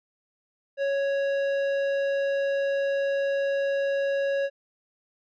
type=tone with tanh clipping; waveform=sine; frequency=554.4 Hz; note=C#5; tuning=in tune; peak=-25 dBFS; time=0.77-4.5 s; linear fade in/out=50 ms; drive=12 dB; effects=none